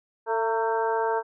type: harmonic tone with a mistuned harmonic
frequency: 223.8 Hz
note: A3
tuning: 30 cents sharp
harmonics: 2 / 3 / 4 / 5 / 6 / 7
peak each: -26 / -32 / -26 / -38 / -37 / -35 dBFS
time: 0.26-1.23 s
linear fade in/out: 50 ms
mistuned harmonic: 4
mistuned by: +36 cents
effects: none